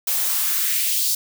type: noise with high-pass filter sweep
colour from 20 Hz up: blue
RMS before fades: -21 dBFS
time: 0.07-1.15 s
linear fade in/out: 5 ms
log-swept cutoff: 470 to 4700 Hz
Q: 1.8
effects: none